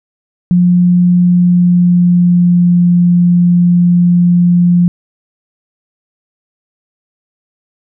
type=tone with pitch glide; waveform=sine; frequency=177.5 to 175.36 Hz; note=F3 to F3; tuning=+28 to +7 cents; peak=-5 dBFS; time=0.51-4.88 s; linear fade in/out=0 ms; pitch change=-21 cents; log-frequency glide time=1.16-2.84 s; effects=none